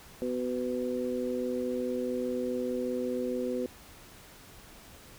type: harmonic tone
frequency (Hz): 124.8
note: B2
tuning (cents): +19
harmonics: 2 / 3 / 4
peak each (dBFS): -33 / -35 / -33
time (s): 0.22-3.66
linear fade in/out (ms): 0
effects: pink hiss -52 dBFS RMS until 5.18 s